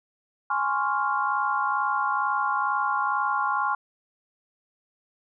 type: chord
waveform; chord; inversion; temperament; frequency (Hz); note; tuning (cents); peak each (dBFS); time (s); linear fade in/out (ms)
sine; Db major seventh; second; equal; 830.6 / 1046.5 / 1108.7 / 1396.9; Ab5 / C6 / Db6 / F6; 0 / 0 / 0 / 0; -28; 0.5-3.75; 5
effects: none